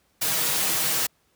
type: noise with comb filter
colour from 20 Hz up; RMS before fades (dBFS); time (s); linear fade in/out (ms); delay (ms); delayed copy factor
white; -24; 0.21-1.07; 10; 6.3; +0.85
effects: pink hiss -66 dBFS RMS until 1.35 s + high-pass 60 Hz 12 dB/octave